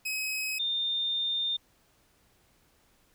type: tone pair in turn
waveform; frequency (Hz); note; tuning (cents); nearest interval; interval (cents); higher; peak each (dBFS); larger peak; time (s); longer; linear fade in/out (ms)
sawtooth / sine; 2544 / 3620; D#7 / A7; +38 / +48; tritone; 610; second; -27; neither; 0.05-0.59 / 0.59-1.57; second; 10
effects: pink hiss -66 dBFS RMS until 3.14 s

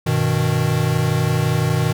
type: chord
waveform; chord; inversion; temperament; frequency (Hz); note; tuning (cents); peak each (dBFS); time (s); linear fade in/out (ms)
square; G augmented; none; equal; 98 / 123.47 / 155.56; G2 / B2 / D#3; 0 / 0 / 0; -25 / -20 / -20; 0.06-1.93; 10
effects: none

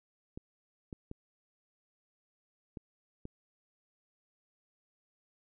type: clicks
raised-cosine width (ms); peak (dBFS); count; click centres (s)
3; -29; 5; 0.375 / 0.928 / 1.114 / 2.772 / 3.254
effects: none

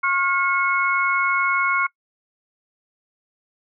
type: tone cluster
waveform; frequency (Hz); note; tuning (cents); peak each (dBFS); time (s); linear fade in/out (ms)
sine; 1087 / 1416 / 2191; C#6 / F6 / C#7; -34 / +23 / -21; -22; 0.03-1.87; 10
effects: noise-tail reverb RT60 0.1 s tail -23 dB re dry

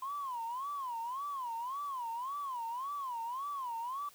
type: tone with vibrato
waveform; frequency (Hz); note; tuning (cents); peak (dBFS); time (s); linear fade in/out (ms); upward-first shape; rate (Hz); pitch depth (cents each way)
sine; 1028; C6; -31; -35; 0.02-4.09; 5; sine; 1.8; 210
effects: tanh soft clip ceiling -32 dBFS + white hiss -60 dBFS RMS until 4.14 s

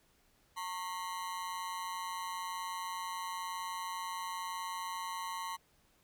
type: ring-modulated tone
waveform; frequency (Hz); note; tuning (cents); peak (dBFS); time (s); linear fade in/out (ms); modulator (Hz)
40% pulse; 1003; B5; +26; -34; 0.56-5.57; 20; 90.5
effects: pink hiss -70 dBFS RMS until 6.03 s

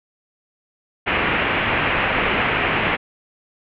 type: low-pass noise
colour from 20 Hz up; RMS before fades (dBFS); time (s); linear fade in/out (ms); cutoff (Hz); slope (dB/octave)
white; -20; 1.06-2.97; 20; 2800; 48
effects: none

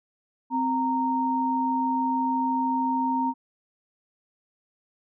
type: tone pair together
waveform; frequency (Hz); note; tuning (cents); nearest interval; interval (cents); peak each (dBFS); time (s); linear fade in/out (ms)
sine; 260 / 926.5; C4 / A#5; -11 / -11; octave + minor seventh; 2200; -26 / -24; 0.5-3.34; 50
effects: none

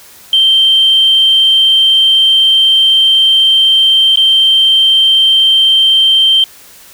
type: tone with dropouts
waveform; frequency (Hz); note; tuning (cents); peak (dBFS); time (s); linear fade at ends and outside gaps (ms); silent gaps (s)
sine; 3136; G7; 0; -4; 0.33-6.44; 2; 4.158-4.172
effects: tanh soft clip ceiling 0 dBFS + white hiss -38 dBFS RMS until 6.93 s

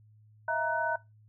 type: tone cluster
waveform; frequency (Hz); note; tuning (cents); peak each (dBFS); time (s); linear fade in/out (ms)
sine; 642 / 678 / 938 / 1501; E5 / E5 / A#5 / F#6; -46 / +49 / +11 / +24; -34 / -38 / -31 / -31; 0.48-0.96; 5
effects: noise-tail reverb RT60 0.2 s tail -19 dB re dry + added 107 Hz sine -56 dBFS peak until 1.28 s

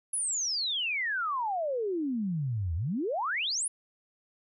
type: exponential two-way sweep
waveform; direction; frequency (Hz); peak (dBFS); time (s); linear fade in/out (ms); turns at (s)
sine; down then up; 10740 to 77.78 to 10740; -28; 0.13-3.68; 5; 2.75
effects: none

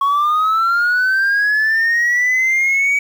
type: linear sweep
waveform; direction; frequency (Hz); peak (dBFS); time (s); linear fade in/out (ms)
sine; up; 1100 to 2276; -10; 0.01-2.99; 5
effects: tanh soft clip ceiling -11 dBFS + 7-bit

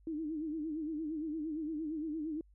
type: tone with vibrato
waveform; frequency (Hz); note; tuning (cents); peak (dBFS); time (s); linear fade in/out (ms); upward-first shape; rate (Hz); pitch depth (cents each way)
sine; 311.1; D#4; 0; -35; 0.07-2.41; 2; sine; 8.7; 96
effects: added 50 Hz sine -60 dBFS peak until 2.54 s

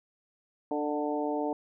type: harmonic tone with a mistuned harmonic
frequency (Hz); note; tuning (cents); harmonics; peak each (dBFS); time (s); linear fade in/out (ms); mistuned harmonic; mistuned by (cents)
148; D3; +14; 2 / 3 / 4 / 5 / 6; -32 / -34 / -35 / -36 / -37; 0.71-1.53; 2; 4; +16
effects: none

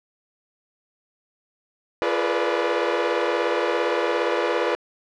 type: tone cluster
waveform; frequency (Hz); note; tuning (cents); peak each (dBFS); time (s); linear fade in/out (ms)
sawtooth; 344.9 / 423.5 / 481.3 / 498.6 / 585; F4 / G#4 / B4 / B4 / D5; -22 / +34 / -45 / +16 / -7; -23; 2.02-4.75; 0
effects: low-pass 3000 Hz 12 dB/octave

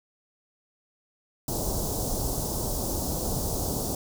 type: band-stop noise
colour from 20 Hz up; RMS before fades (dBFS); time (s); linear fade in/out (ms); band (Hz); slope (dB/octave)
pink; -29; 1.48-3.95; 2; 850 to 5200; 24
effects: none

